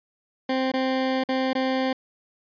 20% pulse tone with dropouts, 261.6 Hz, C4, in tune, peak -17 dBFS, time 0.49-1.93 s, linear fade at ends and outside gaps 5 ms, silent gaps 0.718-0.737 / 1.238-1.288 / 1.532-1.551 s, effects resampled to 11025 Hz

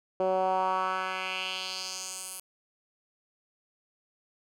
10% pulse tone with band-pass filter sweep, 187.2 Hz, F#3, 20 cents sharp, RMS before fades -31 dBFS, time 0.2-2.4 s, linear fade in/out 2 ms, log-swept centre 500 to 11000 Hz, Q 2.4, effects none

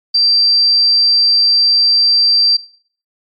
sine tone, 4699 Hz, D8, in tune, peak -8 dBFS, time 0.14-2.57 s, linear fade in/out 10 ms, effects noise-tail reverb RT60 0.5 s tail -18 dB re dry + MP3 64 kbps

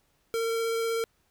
square tone with vibrato, 456.3 Hz, A#4, 37 cents flat, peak -27 dBFS, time 0.34-1.04 s, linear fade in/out 0 ms, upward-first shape triangle, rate 16 Hz, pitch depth 10 cents each way, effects pink hiss -70 dBFS RMS until 1.3 s

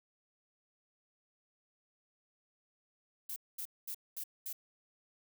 violet noise bursts, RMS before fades -41 dBFS, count 5, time 3.29-4.53 s, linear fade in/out 5 ms, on 72 ms, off 220 ms, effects none

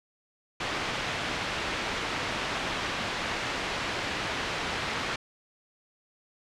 white low-pass noise, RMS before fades -32 dBFS, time 0.6-5.16 s, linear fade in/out 5 ms, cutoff 2700 Hz, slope 12 dB/octave, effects low-pass 8000 Hz 12 dB/octave

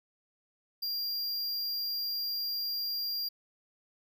square tone, 4776 Hz, D8, 28 cents sharp, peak -32 dBFS, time 0.82-3.29 s, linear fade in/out 10 ms, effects none

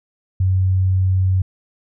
sine tone, 93.7 Hz, F#2, 22 cents sharp, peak -13 dBFS, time 0.4-1.42 s, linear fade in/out 5 ms, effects none

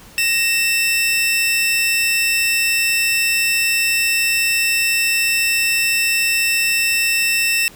sawtooth tone pair together, 1864.7 / 2666 Hz, A#6 / E7, 0 / +19 cents, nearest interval tritone, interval 619 cents, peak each -21 / -12 dBFS, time 0.18-7.68 s, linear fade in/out 0 ms, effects pink hiss -43 dBFS RMS until 7.75 s

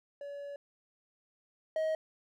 triangle tone pair in turn, 569 / 632.4 Hz, C#5 / D#5, +45 / +28 cents, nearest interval major second, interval 183 cents, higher second, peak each -38 / -27 dBFS, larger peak second, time 0.21-0.56 / 1.76-1.95 s, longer first, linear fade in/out 2 ms, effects none

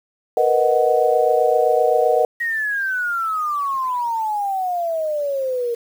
sine chord, B major seventh, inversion third, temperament equal, 466.2 / 493.9 / 622.3 / 740 Hz, A#4 / B4 / D#5 / F#5, 0 / 0 / 0 / 0 cents, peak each -19 dBFS, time 0.37-2.25 s, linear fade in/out 2 ms
sine exponential sweep, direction down, 1899 to 464.8 Hz, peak -19 dBFS, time 2.4-5.75 s, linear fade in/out 10 ms
effects 7-bit

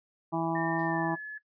harmonic tone, 164.81 Hz, E3, in tune, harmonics 1 / 2 / 4 / 5 / 6 / 7, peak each -34 / -31 / -35 / -34 / -37 / -41 dBFS, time 0.32-1.16 s, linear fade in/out 20 ms
sine tone with pitch glide, 1813 to 1712.2 Hz, A#6 to A6, -49 to -48 cents, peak -35 dBFS, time 0.55-1.38 s, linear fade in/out 5 ms, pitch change -99 cents, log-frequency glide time 0.84-1.17 s
violet noise with exponential decay, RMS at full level -46 dBFS, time 0.79-1.13 s, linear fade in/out 0 ms, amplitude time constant 72 ms
effects noise-tail reverb RT60 0.1 s tail -17 dB re dry + resampled to 11025 Hz

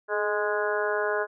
harmonic tone with a mistuned harmonic, 207.7 Hz, G#3, in tune, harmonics 2 / 3 / 4 / 5 / 6 / 7 / 8, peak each -28 / -30 / -36 / -33 / -39 / -31 / -34 dBFS, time 0.08-1.27 s, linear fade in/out 50 ms, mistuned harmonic 2, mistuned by +29 cents, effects none

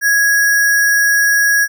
sine tone with sample-and-hold, 1661.2 Hz, G#6, in tune, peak -9 dBFS, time 0.01-1.68 s, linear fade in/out 50 ms, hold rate 7350 Hz, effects none

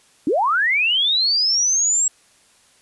sine linear sweep, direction up, 253.1 to 7680 Hz, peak -15 dBFS, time 0.27-2.08 s, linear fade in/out 2 ms, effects white hiss -55 dBFS RMS until 2.81 s + resampled to 24000 Hz

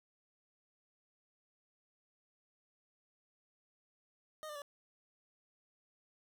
25% pulse tone with pitch steps, 619 / 596.2 / 574.2 Hz, D#5 / D5 / D5, -9 / +26 / -39 cents, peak -40 dBFS, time 4.43-4.619 s, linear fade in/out 0 ms, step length 63 ms, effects none

